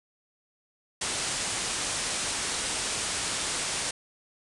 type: low-pass noise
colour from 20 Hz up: white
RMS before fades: -31 dBFS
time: 1.01-3.91 s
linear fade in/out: 5 ms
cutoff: 9800 Hz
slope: 96 dB/octave
effects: none